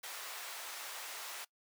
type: high-pass noise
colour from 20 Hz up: pink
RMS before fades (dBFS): -45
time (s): 0.03-1.45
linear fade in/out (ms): 10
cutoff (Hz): 830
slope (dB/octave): 12
effects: noise-tail reverb RT60 0.1 s tail -22 dB re dry + high-pass 400 Hz 12 dB/octave